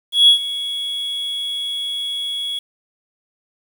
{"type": "tone with ADSR envelope", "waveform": "triangle", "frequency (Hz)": 3349, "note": "G#7", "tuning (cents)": 14, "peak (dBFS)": -3, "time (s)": [0.12, 2.59], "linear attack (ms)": 160, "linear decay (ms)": 100, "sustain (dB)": -17, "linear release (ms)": 4, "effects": ["tanh soft clip ceiling -2 dBFS", "7-bit"]}